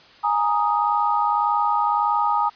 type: chord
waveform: sine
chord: Ab suspended second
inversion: none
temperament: equal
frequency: 830.6 / 932.3 / 1244.5 Hz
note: Ab5 / Bb5 / Eb6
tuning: 0 / 0 / 0 cents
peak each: -22 dBFS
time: 0.23-2.5 s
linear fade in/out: 20 ms
effects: white hiss -49 dBFS RMS until 2.55 s + resampled to 11025 Hz